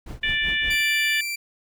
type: noise with tremolo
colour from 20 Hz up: brown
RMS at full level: -32 dBFS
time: 0.06-0.81 s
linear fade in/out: 5 ms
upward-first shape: triangle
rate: 5.2 Hz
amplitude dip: 100%
type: harmonic tone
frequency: 587.3 Hz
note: D5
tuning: in tune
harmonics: 3 / 4 / 5 / 6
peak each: -24 / -26 / -28 / -30 dBFS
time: 0.23-1.21 s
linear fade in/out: 5 ms
type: tone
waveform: sawtooth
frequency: 2349 Hz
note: D7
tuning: in tune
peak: -23 dBFS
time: 0.7-1.36 s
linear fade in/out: 10 ms
effects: none